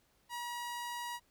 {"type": "tone", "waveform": "sawtooth", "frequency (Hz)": 959, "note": "A#5", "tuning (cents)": 49, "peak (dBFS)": -35, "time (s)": [0.29, 1.2], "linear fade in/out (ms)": 50, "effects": ["pink hiss -72 dBFS RMS until 1.3 s"]}